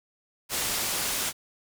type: low-pass noise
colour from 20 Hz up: white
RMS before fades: -29 dBFS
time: 0.49-1.33 s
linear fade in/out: 50 ms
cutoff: 12000 Hz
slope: 12 dB/octave
effects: none